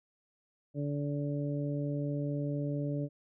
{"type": "harmonic tone", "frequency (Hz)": 144.4, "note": "D3", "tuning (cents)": -29, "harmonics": [1, 2, 3, 4], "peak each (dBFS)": [-33, -36, -43, -41], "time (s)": [0.74, 3.09], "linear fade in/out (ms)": 50, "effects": []}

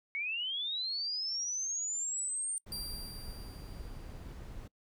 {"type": "linear sweep", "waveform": "sine", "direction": "up", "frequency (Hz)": [2183, 8870], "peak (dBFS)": -33, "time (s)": [0.15, 2.58], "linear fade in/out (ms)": 0}
{"type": "noise", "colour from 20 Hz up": "brown", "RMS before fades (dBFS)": -45, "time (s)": [2.66, 4.68], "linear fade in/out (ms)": 10}
{"type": "tone with exponential decay", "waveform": "sawtooth", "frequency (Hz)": 4730, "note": "D8", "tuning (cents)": 12, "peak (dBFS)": -34, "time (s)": [2.72, 4.38], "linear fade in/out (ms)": 2, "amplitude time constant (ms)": 360}
{"effects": ["noise-tail reverb RT60 0.1 s tail -24 dB re dry"]}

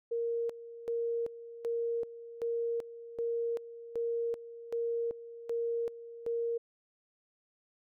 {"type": "tone with tremolo", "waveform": "sine", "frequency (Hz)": 466.2, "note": "A#4", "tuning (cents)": 0, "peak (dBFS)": -30, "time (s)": [0.11, 6.58], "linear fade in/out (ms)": 10, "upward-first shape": "square", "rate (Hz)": 1.3, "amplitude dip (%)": 80, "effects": []}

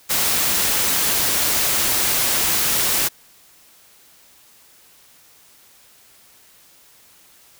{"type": "noise", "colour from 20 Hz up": "white", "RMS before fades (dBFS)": -19, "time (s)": [0.09, 3.09], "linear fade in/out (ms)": 20, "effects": ["white hiss -51 dBFS RMS until 7.59 s"]}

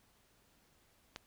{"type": "click", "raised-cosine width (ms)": 0.2, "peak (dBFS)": -25, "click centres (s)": 1.161, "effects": ["pink hiss -70 dBFS RMS until 1.26 s"]}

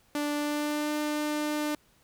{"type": "tone with pitch glide", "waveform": "sawtooth", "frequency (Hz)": [293.7, 299.7], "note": ["D4", "D4"], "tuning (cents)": [0, 35], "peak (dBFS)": -24, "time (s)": [0.15, 1.75], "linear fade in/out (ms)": 2, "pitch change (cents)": 35, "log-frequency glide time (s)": [0.34, 0.93], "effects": ["pink hiss -64 dBFS RMS until 2.03 s"]}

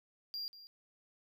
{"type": "tone with echo", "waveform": "triangle", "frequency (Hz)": 4776, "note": "D8", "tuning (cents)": 28, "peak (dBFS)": -37, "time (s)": [0.34, 0.48], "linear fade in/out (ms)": 0, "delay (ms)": 190, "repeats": 1, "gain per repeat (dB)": -14, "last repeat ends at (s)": 0.67, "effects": []}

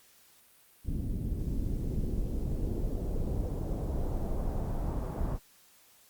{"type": "noise with low-pass filter sweep", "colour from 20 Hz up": "brown", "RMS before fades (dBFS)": -32, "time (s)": [0.84, 5.39], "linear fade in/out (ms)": 50, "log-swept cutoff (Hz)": [250, 1000], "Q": 1.3, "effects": ["white hiss -61 dBFS RMS until 6.09 s", "Opus 48 kbps"]}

